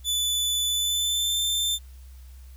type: tone with pitch glide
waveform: sawtooth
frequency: 3485 to 3562 Hz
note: A7 to A7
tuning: -17 to +21 cents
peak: -20 dBFS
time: 0.04-1.79 s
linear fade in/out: 50 ms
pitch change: +38 cents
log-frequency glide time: 0.69-1.39 s
effects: added 64 Hz sine -42 dBFS peak until 2.56 s + white hiss -59 dBFS RMS until 2.56 s